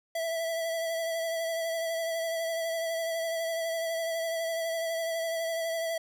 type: tone with vibrato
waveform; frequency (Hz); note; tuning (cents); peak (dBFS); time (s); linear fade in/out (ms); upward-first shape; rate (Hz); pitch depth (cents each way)
square; 659.3; E5; 0; -30; 0.15-5.98; 5; sine; 12; 23
effects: none